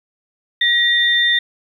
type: tone pair together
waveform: sine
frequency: 1904 / 3597 Hz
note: A#6 / A7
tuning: +36 / +37 cents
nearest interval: major seventh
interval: 1101 cents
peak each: -15 dBFS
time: 0.61-1.39 s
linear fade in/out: 5 ms
effects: 8-bit